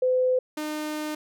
sine / sawtooth tone pair in turn, 509 / 304.5 Hz, C5 / D#4, -48 / -37 cents, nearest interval major sixth, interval 889 cents, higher first, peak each -19 / -25 dBFS, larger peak first, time 0.02-0.39 / 0.57-1.15 s, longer second, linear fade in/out 5 ms, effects none

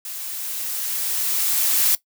blue noise with level ramp, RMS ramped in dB -32 to -17 dBFS, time 0.05-1.95 s, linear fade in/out 2 ms, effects noise-tail reverb RT60 0.1 s tail -18 dB re dry

